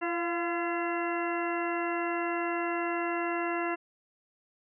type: harmonic tone with a mistuned harmonic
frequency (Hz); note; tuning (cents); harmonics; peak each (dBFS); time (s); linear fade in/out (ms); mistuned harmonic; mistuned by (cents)
340.8; F4; -42; 1 / 2 / 3 / 4 / 5 / 6 / 8; -32 / -35 / -37 / -38 / -39 / -40 / -41; 0.01-3.76; 20; 2; +32
effects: none